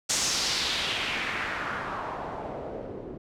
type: noise with low-pass filter sweep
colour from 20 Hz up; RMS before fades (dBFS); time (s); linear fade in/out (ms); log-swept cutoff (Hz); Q
white; -31; 0.09-3.18; 10; 7200 to 350; 2.1
effects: none